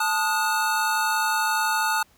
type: chord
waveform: square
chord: D# diminished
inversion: second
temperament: equal with one note detuned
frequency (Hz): 880 / 1244.5 / 1449.5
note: A5 / D#6 / F#6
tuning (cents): 0 / 0 / -36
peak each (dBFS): -25 / -29 / -26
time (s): 0-2.03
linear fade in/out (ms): 5
effects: pink hiss -59 dBFS RMS until 2.17 s